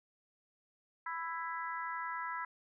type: harmonic tone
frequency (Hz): 330.9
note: E4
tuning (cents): +7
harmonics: 3 / 4 / 5 / 6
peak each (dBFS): -40 / -42 / -44 / -46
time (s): 1.06-2.45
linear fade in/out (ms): 5
effects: none